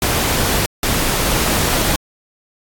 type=noise bursts at uneven times; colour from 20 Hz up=pink; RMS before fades=-17 dBFS; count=2; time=0.02-0.66 / 0.83-1.96 s; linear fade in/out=2 ms; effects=AAC 64 kbps